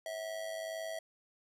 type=tone with amplitude modulation; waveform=square; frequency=650 Hz; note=E5; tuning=24 cents flat; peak=-36 dBFS; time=0.06-0.99 s; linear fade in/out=2 ms; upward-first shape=sine; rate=102 Hz; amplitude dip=60%; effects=resampled to 32000 Hz